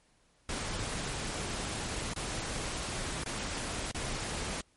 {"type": "noise with dropouts", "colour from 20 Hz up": "pink", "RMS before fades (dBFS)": -36, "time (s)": [0.49, 4.61], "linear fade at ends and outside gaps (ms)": 2, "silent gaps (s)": [[2.136, 2.161], [3.237, 3.26], [3.914, 3.946]], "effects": ["pink hiss -68 dBFS RMS until 4.76 s", "MP3 48 kbps"]}